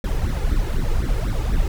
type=noise with flanger; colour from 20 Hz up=brown; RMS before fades=-20 dBFS; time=0.04-1.68 s; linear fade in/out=2 ms; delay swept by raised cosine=0.51 to 2.41 ms; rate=4 Hz; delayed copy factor=+0.85; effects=none